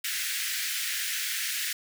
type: high-pass noise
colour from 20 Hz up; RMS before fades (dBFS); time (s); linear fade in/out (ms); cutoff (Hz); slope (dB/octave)
pink; -31; 0.04-1.73; 5; 1600; 48
effects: none